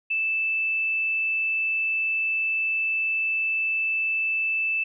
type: tone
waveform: sine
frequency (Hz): 2637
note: E7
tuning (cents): 0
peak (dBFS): -22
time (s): 0.1-4.84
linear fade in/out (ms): 10
effects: none